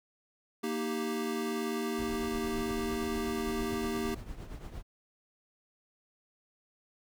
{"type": "chord", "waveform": "square", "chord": "Eb major", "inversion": "second", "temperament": "equal", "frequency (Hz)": [233.1, 311.1, 392], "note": ["Bb3", "Eb4", "G4"], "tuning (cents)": [0, 0, 0], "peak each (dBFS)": [-36, -39, -36], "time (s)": [0.63, 4.15], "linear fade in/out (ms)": 10}
{"type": "noise with tremolo", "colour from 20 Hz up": "brown", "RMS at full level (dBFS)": -39, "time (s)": [1.98, 4.83], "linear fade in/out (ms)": 20, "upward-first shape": "triangle", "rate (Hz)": 8.7, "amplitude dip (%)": 70}
{"effects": []}